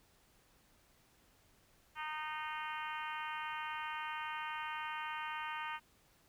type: harmonic tone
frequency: 307.9 Hz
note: D#4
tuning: 18 cents flat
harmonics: 3 / 4 / 5 / 6 / 7 / 8 / 9 / 10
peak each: -43 / -45 / -47 / -49 / -50 / -51 / -52 / -53 dBFS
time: 1.95-5.8 s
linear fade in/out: 50 ms
effects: pink hiss -69 dBFS RMS until 6.28 s